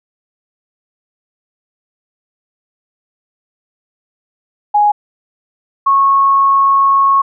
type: tone pair in turn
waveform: sine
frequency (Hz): 830.6 / 1098.2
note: G#5 / C#6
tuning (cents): 0 / -17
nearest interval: perfect fourth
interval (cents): 483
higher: second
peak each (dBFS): -7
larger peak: neither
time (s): 4.74-4.92 / 5.86-7.22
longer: second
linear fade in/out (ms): 10
effects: none